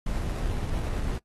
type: noise with sample-and-hold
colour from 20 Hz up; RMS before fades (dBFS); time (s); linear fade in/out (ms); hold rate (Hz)
brown; -29; 0.06-1.18; 5; 3150
effects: noise-tail reverb RT60 0.1 s tail -19 dB re dry + AAC 32 kbps